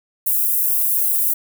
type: high-pass noise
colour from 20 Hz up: white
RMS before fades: -18 dBFS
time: 0.26-1.34 s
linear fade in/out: 10 ms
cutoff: 11000 Hz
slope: 24 dB/octave
effects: none